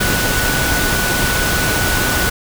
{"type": "tone in noise", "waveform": "sine", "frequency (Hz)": 1480, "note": "F#6", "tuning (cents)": 0, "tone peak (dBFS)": -20, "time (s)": [0, 2.3], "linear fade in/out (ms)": 10, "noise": "pink", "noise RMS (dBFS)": -17, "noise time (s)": [0, 2.3], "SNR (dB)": -6, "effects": []}